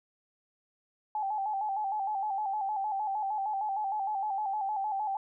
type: tone with vibrato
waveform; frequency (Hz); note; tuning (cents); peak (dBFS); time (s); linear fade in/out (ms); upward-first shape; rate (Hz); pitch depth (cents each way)
sine; 816; G#5; -31; -29; 1.15-5.17; 2; square; 6.5; 77
effects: none